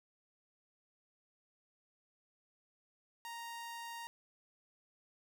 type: tone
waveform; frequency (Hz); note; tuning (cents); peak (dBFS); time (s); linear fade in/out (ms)
sawtooth; 932.3; A#5; 0; -40; 3.25-4.07; 0
effects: none